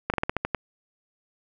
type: slowing click train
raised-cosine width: 0.5 ms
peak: -9 dBFS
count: 8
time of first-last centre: 0.1-0.547 s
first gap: 38 ms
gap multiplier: 1.17
effects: none